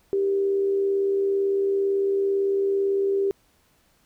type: tone with amplitude modulation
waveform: sine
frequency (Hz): 393.9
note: G4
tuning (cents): +8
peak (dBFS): -18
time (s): 0.13-3.31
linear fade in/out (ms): 0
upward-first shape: sine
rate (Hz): 77.9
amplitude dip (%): 35
effects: pink hiss -63 dBFS RMS until 4.05 s